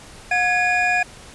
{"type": "tone cluster", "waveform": "triangle", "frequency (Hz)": [722, 1671, 2441], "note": ["F#5", "G#6", "D#7"], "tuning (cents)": [-43, 10, -34], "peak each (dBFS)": -19, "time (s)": [0.31, 1.03], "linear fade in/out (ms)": 5, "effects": ["pink hiss -42 dBFS RMS until 1.34 s", "resampled to 24000 Hz"]}